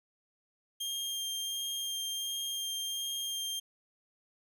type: tone with vibrato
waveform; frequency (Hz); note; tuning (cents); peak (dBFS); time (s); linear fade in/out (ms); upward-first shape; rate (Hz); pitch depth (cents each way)
sawtooth; 3203; G7; +37; -31; 0.8-3.6; 10; sine; 1.4; 9
effects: none